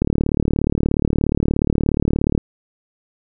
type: click train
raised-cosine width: 3 ms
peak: -4 dBFS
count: 88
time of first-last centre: 0.02-2.378 s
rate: 36.9 Hz
effects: none